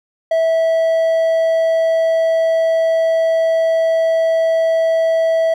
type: tone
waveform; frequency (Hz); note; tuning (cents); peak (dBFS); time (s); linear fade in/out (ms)
triangle; 653; E5; -17; -10; 0.31-5.54; 5
effects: none